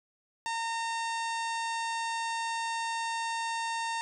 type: harmonic tone with a mistuned harmonic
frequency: 916 Hz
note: A#5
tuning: 31 cents flat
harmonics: 1 / 2 / 3 / 4 / 5 / 6 / 7 / 8 / 9 / 10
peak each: -32 / -38 / -42 / -44 / -46 / -48 / -49 / -50 / -51 / -52 dBFS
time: 0.46-4.01 s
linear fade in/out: 0 ms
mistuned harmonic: 3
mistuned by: -17 cents
effects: none